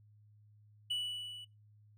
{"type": "tone with level ramp", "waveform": "triangle", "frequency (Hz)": 2955, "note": "F#7", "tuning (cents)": -3, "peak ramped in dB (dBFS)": [-30, -45], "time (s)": [0.9, 1.45], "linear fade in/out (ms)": 10, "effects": ["noise-tail reverb RT60 0.2 s tail -20 dB re dry", "added 105 Hz sine -60 dBFS peak until 1.97 s"]}